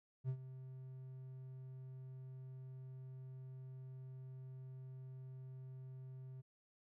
triangle tone with ADSR envelope, 130.4 Hz, C3, 5 cents flat, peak -33 dBFS, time 0.24-6.42 s, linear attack 49 ms, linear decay 74 ms, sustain -14 dB, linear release 20 ms, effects none

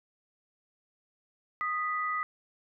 sine tone pair together, 1244.5 / 1972.9 Hz, D#6 / B6, 0 / -2 cents, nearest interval minor sixth, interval 798 cents, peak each -30 / -34 dBFS, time 1.61-2.23 s, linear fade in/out 0 ms, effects none

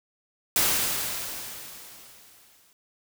white noise with exponential decay, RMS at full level -21 dBFS, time 0.56-2.73 s, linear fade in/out 1 ms, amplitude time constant 470 ms, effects none

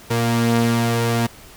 sawtooth tone pair together, 117.09 / 233.1 Hz, A#2 / A#3, +8 / 0 cents, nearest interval octave, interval 1192 cents, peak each -15 dBFS, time 0.1-1.27 s, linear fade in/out 10 ms, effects pink hiss -43 dBFS RMS until 1.56 s

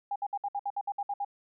sine tone bursts, 808 Hz, G#5, 48 cents flat, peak -29 dBFS, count 11, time 0.11-1.248 s, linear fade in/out 5 ms, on 48 ms, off 61 ms, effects none

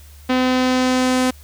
sawtooth tone with low-pass filter sweep, 255.3 Hz, C4, 42 cents flat, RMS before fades -17 dBFS, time 0.29-1.31 s, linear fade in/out 10 ms, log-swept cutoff 3500 to 10000 Hz, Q 1.1, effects added 73 Hz sine -40 dBFS peak until 1.43 s + white hiss -49 dBFS RMS until 1.43 s

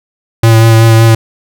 square tone with vibrato, 113.2 Hz, A2, 50 cents sharp, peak -3 dBFS, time 0.43-1.15 s, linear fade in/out 5 ms, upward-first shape sine, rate 5.3 Hz, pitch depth 16 cents each way, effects none

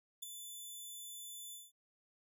10% pulse tone with ADSR envelope, 3500 Hz, A7, 10 cents flat, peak -31 dBFS, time 0.22-1.72 s, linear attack 11 ms, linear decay 9 ms, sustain -8 dB, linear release 190 ms, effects none

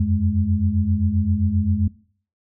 sine tone cluster, 86.3 / 93.9 / 209.9 Hz, F2 / F#2 / G#3, -20 / +26 / +19 cents, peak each -21 dBFS, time 0-1.88 s, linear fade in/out 5 ms, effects noise-tail reverb RT60 0.5 s tail -20 dB re dry

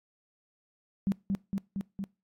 sine tone with echo, 196 Hz, G3, in tune, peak -24 dBFS, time 1.07-1.12 s, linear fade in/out 0 ms, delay 230 ms, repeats 4, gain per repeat -2 dB, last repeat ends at 2.04 s, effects noise-tail reverb RT60 0.3 s tail -24 dB re dry + AAC 48 kbps

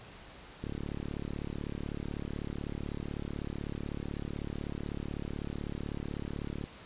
click train, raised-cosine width 3 ms, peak -24 dBFS, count 217, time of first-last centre 0.64-6.64 s, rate 36 Hz, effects pink hiss -51 dBFS RMS until 6.85 s + resampled to 8000 Hz

